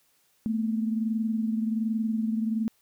sine tone pair together, 220.1 / 241.4 Hz, A3 / B3, +1 / -39 cents, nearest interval major second, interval 160 cents, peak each -25 / -33 dBFS, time 0.46-2.68 s, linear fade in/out 0 ms, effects white hiss -67 dBFS RMS until 2.81 s

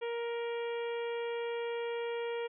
harmonic tone, 469.1 Hz, A#4, 11 cents sharp, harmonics 1 / 2 / 3 / 4 / 5 / 6 / 7, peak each -34 / -44 / -50 / -49 / -48 / -52 / -53 dBFS, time 0.01-2.48 s, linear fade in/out 20 ms, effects none

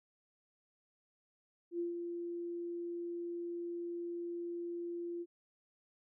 sine tone with ADSR envelope, 344.6 Hz, F4, 23 cents flat, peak -33 dBFS, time 1.71-5.26 s, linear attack 83 ms, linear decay 140 ms, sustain -5 dB, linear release 46 ms, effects none

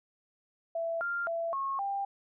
sine tone with pitch steps, 665 / 1395 / 669 / 1089 / 794 Hz, E5 / F6 / E5 / C#6 / G5, +15 / -2 / +25 / -31 / +22 cents, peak -30 dBFS, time 0.75-2.05 s, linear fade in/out 5 ms, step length 260 ms, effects none

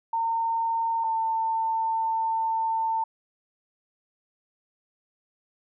sine tone pair in turn, 912 / 897.4 Hz, A#5 / A5, -38 / +34 cents, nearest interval unison, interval 28 cents, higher first, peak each -23 dBFS, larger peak neither, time 0.13-1.04 / 1.04-3.04 s, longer second, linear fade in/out 5 ms, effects none

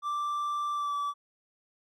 triangle tone with pitch glide, 1174.7 to 1153.9 Hz, D6 to D6, 0 to -31 cents, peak -27 dBFS, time 0.02-1.14 s, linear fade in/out 50 ms, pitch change -31 cents, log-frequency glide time 0.73-0.94 s, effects none

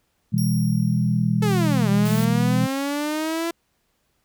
sine chord, E major, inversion second, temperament equal with one note detuned, 123.47 / 164.81 / 204.1 Hz, B2 / E3 / G#3, 0 / 0 / -30 cents, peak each -22 dBFS, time 0.32-2.67 s, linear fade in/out 20 ms
5% pulse tone with exponential decay, 5588 Hz, F8, in tune, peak -24 dBFS, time 0.38-1.76 s, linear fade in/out 0 ms, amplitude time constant 300 ms
sawtooth linear two-way sweep, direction down then up, 441.3 to 196 to 338.7 Hz, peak -19 dBFS, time 1.42-3.51 s, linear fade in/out 5 ms, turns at 1.89 s
white noise, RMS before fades -35 dBFS, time 2.05-2.25 s, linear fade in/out 5 ms
effects pink hiss -69 dBFS RMS until 4.24 s

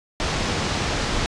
pink low-pass noise, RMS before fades -24 dBFS, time 0.2-1.26 s, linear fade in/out 0 ms, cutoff 6500 Hz, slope 24 dB/octave, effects resampled to 24000 Hz

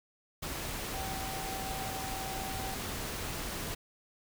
sine tone in noise, 769 Hz, G5, 33 cents flat, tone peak -40 dBFS, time 0.93-2.75 s, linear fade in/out 10 ms, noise pink, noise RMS -38 dBFS, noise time 0.42-3.75 s, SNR -5 dB, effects none

